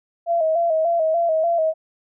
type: tone with vibrato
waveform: sine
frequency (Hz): 658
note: E5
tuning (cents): -3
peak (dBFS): -16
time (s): 0.26-1.74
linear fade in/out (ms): 50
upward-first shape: square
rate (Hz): 3.4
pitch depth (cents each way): 59
effects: none